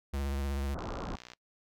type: tone with vibrato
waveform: square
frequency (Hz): 69.3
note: C#2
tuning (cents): 0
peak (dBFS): -32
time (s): 0.13-0.75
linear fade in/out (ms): 10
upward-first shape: triangle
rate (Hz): 16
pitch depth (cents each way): 52
type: low-pass noise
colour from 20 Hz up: pink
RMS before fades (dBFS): -38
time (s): 0.74-1.16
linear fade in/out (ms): 10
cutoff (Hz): 1400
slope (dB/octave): 48
type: click train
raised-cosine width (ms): 0.2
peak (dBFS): -29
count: 34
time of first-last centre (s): 0.79-1.335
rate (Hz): 60.6
effects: noise-tail reverb RT60 0.1 s tail -25 dB re dry